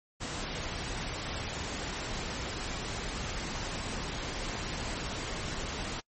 pink noise, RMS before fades -36 dBFS, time 0.2-6.01 s, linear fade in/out 20 ms, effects noise-tail reverb RT60 0.1 s tail -26 dB re dry + MP3 32 kbps

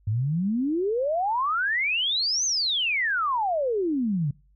sine exponential two-way sweep, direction up then down, 99.9 to 6420 to 135.7 Hz, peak -22 dBFS, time 0.07-4.31 s, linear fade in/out 5 ms, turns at 2.45 s, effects noise-tail reverb RT60 0.4 s tail -25 dB re dry + added 50 Hz sine -57 dBFS peak until 4.55 s

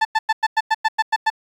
30% pulse tone bursts, 880 Hz, A5, in tune, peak -11 dBFS, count 10, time 0.01-1.302 s, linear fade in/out 10 ms, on 41 ms, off 98 ms, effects low-pass 4000 Hz 12 dB/octave + 8-bit

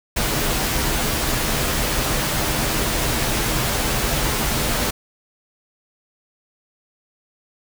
pink noise with comb filter, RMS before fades -21 dBFS, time 0.16-4.91 s, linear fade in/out 10 ms, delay 11 ms, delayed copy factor -0.5, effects none

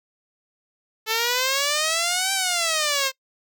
5% pulse exponential two-way sweep, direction up then down, 435 to 784 to 523 Hz, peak -9 dBFS, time 1.06-3.12 s, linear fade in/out 50 ms, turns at 2.33 s, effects noise-tail reverb RT60 0.1 s tail -23 dB re dry

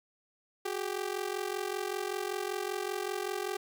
sawtooth ring-modulated tone, 392 Hz, G4, in tune, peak -26 dBFS, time 0.65-3.57 s, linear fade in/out 5 ms, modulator 22.6 Hz, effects 11-bit

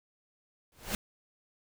pink noise with exponential growth, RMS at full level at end -29 dBFS, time 0.72-0.95 s, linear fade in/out 1 ms, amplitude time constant 48 ms, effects none

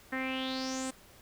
sawtooth tone with low-pass filter sweep, 261.6 Hz, C4, in tune, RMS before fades -35 dBFS, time 0.12-0.91 s, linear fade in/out 10 ms, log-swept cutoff 1800 to 8700 Hz, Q 6.2, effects pink hiss -57 dBFS RMS until 1.21 s

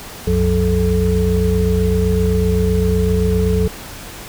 sine tone cluster, 64 / 91.8 / 181.2 / 435.1 Hz, C2 / F#2 / F#3 / A4, -38 / -13 / -36 / -19 cents, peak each -18 dBFS, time 0.27-3.68 s, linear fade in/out 5 ms, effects pink hiss -33 dBFS RMS until 4.28 s

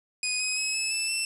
15% pulse tone with pitch steps, 2489 / 2525 / 2562 / 2599 / 2637 / 2675 Hz, D#7 / D#7 / E7 / E7 / E7 / E7, 0 / +25 / -50 / -25 / 0 / +25 cents, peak -19 dBFS, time 0.23-1.25 s, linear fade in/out 2 ms, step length 170 ms, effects resampled to 24000 Hz + 8-bit

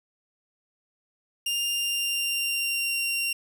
sawtooth tone with pitch glide, 2802 to 2762 Hz, F7 to F7, +5 to -20 cents, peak -22 dBFS, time 1.46-3.33 s, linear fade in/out 5 ms, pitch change -25 cents, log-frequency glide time 1.64-2.96 s, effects none

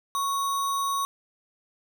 sine tone with sample-and-hold, 1108.7 Hz, C#6, in tune, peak -24 dBFS, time 0.15-1.05 s, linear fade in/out 0 ms, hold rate 4900 Hz, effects none

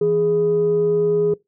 sine tone pair together, 164.81 / 415.3 Hz, E3 / G#4, 0 / 0 cents, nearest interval octave + major third, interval 1600 cents, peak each -24 / -14 dBFS, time 0.01-1.34 s, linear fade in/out 5 ms, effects noise-tail reverb RT60 0.2 s tail -23 dB re dry + tanh soft clip ceiling -10 dBFS

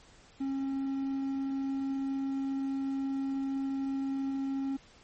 triangle tone, 271.4 Hz, C#4, 36 cents flat, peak -28 dBFS, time 0.4-4.77 s, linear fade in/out 10 ms, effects pink hiss -58 dBFS RMS until 5.03 s + MP3 32 kbps

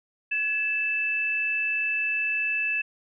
sine tone pair together, 1698 / 2637 Hz, G#6 / E7, +38 / 0 cents, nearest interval minor sixth, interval 762 cents, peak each -32 / -24 dBFS, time 0.31-2.82 s, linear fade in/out 10 ms, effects none

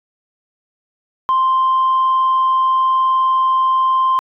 sine tone, 1046.5 Hz, C6, in tune, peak -10 dBFS, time 1.29-4.19 s, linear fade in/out 0 ms, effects tanh soft clip ceiling -9 dBFS

